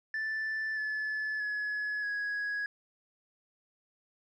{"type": "tone with pitch steps", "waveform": "sine", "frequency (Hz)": [1760, 1727.8, 1696.1, 1665.1], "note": ["A6", "A6", "G#6", "G#6"], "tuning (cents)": [0, -32, 36, 4], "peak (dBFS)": -29, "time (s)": [0.14, 2.66], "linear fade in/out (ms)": 2, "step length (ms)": 630, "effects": ["tanh soft clip ceiling -30 dBFS"]}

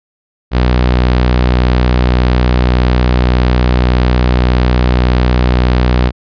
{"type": "tone", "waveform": "sawtooth", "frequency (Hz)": 61.74, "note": "B1", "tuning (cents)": 0, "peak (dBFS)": -4, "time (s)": [0.51, 6.12], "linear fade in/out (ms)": 50, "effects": ["resampled to 11025 Hz"]}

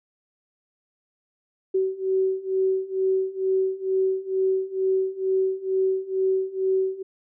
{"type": "beating tone pair", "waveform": "sine", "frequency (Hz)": [378.7, 380.9], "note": ["F#4", "G4"], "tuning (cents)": [40, -50], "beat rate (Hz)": 2.2, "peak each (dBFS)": [-25, -23], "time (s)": [1.74, 7.03], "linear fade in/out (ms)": 10, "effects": []}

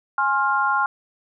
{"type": "chord", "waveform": "sine", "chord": "F minor", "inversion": "first", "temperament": "equal with one note detuned", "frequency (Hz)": [830.6, 1064.8, 1396.9], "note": ["Ab5", "C6", "F6"], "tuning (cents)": [0, 30, 0], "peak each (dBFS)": [-23, -22, -21], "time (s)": [0.18, 0.86], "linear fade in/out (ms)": 2, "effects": []}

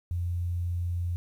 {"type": "tone", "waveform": "sine", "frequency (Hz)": 87.31, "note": "F2", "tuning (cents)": 0, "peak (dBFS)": -27, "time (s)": [0.11, 1.16], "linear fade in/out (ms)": 0, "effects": ["10-bit"]}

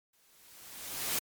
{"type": "noise with exponential growth", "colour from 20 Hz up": "white", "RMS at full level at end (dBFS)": -30, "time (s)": [0.13, 1.19], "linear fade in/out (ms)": 5, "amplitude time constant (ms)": 230, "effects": ["MP3 96 kbps"]}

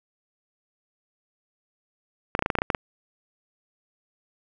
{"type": "clicks", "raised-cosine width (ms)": 0.5, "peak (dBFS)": -7, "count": 10, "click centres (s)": [2.351, 2.392, 2.424, 2.461, 2.502, 2.553, 2.587, 2.619, 2.702, 2.748], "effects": []}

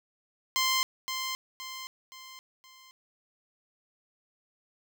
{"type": "tone with echo", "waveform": "10% pulse", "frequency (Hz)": 1045, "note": "C6", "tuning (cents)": -2, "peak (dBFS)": -16, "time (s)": [0.56, 0.83], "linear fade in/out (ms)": 0, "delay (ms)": 520, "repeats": 4, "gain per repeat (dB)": -7, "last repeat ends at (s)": 2.91, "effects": []}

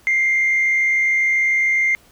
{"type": "tone with frequency modulation", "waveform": "sine", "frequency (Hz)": 2100, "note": "C7", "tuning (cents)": 6, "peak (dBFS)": -13, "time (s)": [0.07, 1.95], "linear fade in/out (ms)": 0, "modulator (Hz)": 67.2, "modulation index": 0.55, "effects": ["tanh soft clip ceiling -11 dBFS", "pink hiss -52 dBFS RMS until 2.11 s"]}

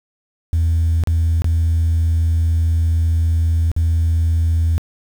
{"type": "tone with dropouts", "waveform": "sine", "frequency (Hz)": 82.41, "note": "E2", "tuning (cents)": 0, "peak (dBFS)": -11, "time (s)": [0.53, 4.78], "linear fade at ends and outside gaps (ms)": 0, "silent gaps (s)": [[1.037, 1.073], [1.42, 1.444], [3.716, 3.764]], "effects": ["tanh soft clip ceiling -11 dBFS", "7-bit"]}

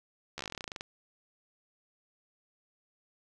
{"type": "slowing click train", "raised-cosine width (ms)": 0.2, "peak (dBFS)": -21, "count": 17, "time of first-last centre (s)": [0.38, 0.809], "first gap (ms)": 13, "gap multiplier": 1.09, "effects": []}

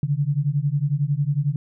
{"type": "beating tone pair", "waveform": "sine", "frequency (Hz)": [138.59, 149.59], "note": ["C#3", "D3"], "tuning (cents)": [0, 32], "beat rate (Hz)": 11, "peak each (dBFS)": -22, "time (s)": [0.03, 1.56], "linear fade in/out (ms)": 2, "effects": []}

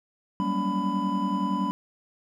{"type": "tone cluster", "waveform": "triangle", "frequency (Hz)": [187.3, 197.9, 236.6, 284.1, 998], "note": ["F#3", "G3", "A#3", "C#4", "B5"], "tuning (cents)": [21, 17, 26, 43, 18], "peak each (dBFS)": [-30, -27, -32, -29, -27], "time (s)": [0.4, 1.71], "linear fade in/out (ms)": 0, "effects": []}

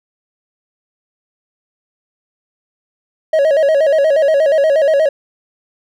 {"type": "tone with vibrato", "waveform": "triangle", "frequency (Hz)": 594, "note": "D5", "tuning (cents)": 20, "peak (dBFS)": -7, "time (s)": [3.33, 5.09], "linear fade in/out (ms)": 5, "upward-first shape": "square", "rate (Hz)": 8.4, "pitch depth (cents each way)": 110, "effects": []}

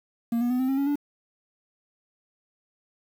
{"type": "tone with pitch steps", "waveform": "triangle", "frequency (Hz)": [233.1, 241.6, 250.4, 259.5, 269, 278.8, 289], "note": ["A#3", "B3", "B3", "C4", "C4", "C#4", "D4"], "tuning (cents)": [0, -38, 24, -14, 48, 10, -28], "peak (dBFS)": -20, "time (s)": [0.32, 0.957], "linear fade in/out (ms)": 5, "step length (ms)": 91, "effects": ["8-bit"]}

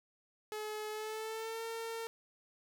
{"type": "tone with pitch glide", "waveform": "sawtooth", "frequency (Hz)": [427.1, 455.1], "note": ["G#4", "A#4"], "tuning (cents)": [48, -42], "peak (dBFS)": -35, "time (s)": [0.52, 2.07], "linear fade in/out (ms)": 0, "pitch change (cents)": 110, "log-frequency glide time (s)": [0.9, 1.64], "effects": []}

